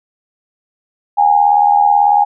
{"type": "tone with amplitude modulation", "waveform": "sine", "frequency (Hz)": 820, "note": "G#5", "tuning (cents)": -22, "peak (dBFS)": -4, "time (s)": [1.17, 2.25], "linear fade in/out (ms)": 20, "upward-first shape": "sine", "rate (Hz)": 78.2, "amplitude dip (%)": 70, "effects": []}